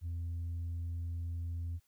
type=tone; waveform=sine; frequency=84.8 Hz; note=E2; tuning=50 cents sharp; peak=-33 dBFS; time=0.01-1.8 s; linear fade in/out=50 ms; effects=tanh soft clip ceiling -34 dBFS + white hiss -75 dBFS RMS until 1.87 s